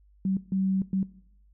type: tone bursts at uneven times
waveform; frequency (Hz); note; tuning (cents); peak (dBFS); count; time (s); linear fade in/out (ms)
sine; 191; G3; -45; -23; 3; 0.25-0.37 / 0.52-0.82 / 0.93-1.03; 2
effects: noise-tail reverb RT60 0.7 s tail -19 dB re dry + added 50 Hz sine -56 dBFS peak until 1.53 s